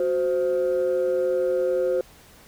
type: tone pair together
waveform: sine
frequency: 368.2 / 520.7 Hz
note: F#4 / C5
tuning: -8 / -8 cents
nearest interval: tritone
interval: 600 cents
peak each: -23 / -20 dBFS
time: 0-2.01 s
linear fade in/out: 2 ms
effects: tanh soft clip ceiling -16 dBFS + pink hiss -51 dBFS RMS until 2.47 s